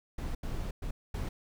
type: noise bursts at uneven times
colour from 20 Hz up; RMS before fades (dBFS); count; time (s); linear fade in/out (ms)
brown; -35; 4; 0.18-0.35 / 0.43-0.71 / 0.82-0.91 / 1.14-1.29; 5
effects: none